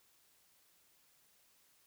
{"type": "silence", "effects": ["white hiss -70 dBFS RMS until 1.86 s"]}